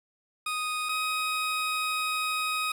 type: tone pair in turn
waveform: 20% pulse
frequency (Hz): 1244.5 / 1257.5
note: D#6 / D#6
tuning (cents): 0 / +18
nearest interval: unison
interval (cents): 18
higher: second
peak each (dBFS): -24 / -22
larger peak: second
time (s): 0.46-0.89 / 0.89-2.72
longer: second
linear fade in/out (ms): 5
effects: resampled to 32000 Hz + 8-bit